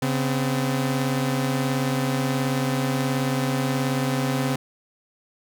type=tone pair together; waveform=sawtooth; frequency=137.09 / 255.6 Hz; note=C#3 / C4; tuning=-19 / -40 cents; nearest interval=major seventh; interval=1079 cents; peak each=-20 / -21 dBFS; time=0.02-4.56 s; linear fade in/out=5 ms; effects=none